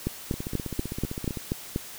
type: two click trains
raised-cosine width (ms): 3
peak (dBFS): -13 / -19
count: 8 / 17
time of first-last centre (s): 0.07-1.761 / 0.34-1.372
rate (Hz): 4.14 / 15.5
effects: white hiss -42 dBFS RMS until 1.98 s